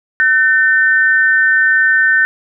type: tone pair together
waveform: sine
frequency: 1521.4 / 1800 Hz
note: F#6 / A6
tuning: +48 / +39 cents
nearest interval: minor third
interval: 291 cents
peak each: -11 dBFS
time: 0.2-2.25 s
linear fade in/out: 0 ms
effects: none